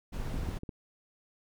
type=noise; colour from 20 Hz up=brown; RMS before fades=-35 dBFS; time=0.12-0.59 s; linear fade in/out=20 ms
type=clicks; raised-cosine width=3 ms; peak=-27 dBFS; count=5; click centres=0.343 / 0.388 / 0.488 / 0.634 / 0.692 s
effects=none